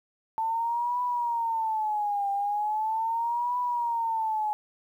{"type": "tone with vibrato", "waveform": "sine", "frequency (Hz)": 886, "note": "A5", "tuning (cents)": 12, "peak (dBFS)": -25, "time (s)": [0.38, 4.53], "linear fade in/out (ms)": 0, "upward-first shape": "triangle", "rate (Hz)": 0.39, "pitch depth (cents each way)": 190, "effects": ["10-bit"]}